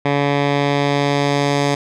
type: tone with low-pass filter sweep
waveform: 10% pulse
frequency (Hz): 142.5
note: C#3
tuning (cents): +48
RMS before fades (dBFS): -17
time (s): 0.05-1.75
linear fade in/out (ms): 5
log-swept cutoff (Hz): 2700 to 6300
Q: 1.1
effects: none